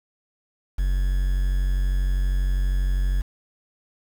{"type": "tone with quantisation", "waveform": "triangle", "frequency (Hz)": 46.25, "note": "F#1", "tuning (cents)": 0, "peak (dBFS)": -17, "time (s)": [0.78, 3.22], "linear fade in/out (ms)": 10, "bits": 7, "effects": []}